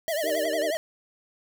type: high-pass noise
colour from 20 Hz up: pink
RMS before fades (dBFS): -41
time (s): 0.08-0.44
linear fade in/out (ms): 2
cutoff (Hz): 9900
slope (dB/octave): 12
type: tone with vibrato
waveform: square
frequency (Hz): 623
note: D#5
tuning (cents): +2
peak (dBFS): -26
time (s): 0.08-0.77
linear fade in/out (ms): 0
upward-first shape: triangle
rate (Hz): 11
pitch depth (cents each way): 160
type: chord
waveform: sine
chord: Eb major seventh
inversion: none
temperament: equal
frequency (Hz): 311.1 / 392 / 466.2 / 587.3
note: Eb4 / G4 / Bb4 / D5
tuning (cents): 0 / 0 / 0 / 0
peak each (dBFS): -34 / -36 / -33 / -36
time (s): 0.23-0.71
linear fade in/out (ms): 10
type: clicks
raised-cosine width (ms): 0.3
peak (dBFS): -28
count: 6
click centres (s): 0.3 / 0.351 / 0.453 / 0.533 / 0.618 / 0.751
effects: none